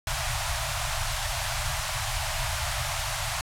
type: band-stop noise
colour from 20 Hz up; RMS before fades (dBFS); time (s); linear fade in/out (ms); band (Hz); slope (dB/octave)
pink; -29; 0.07-3.41; 2; 140 to 600; 96
effects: low-pass 11000 Hz 12 dB/octave